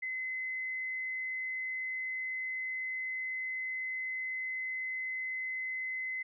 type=tone; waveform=sine; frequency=2042 Hz; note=C7; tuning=43 cents flat; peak=-34 dBFS; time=0.02-6.23 s; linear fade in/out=10 ms; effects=none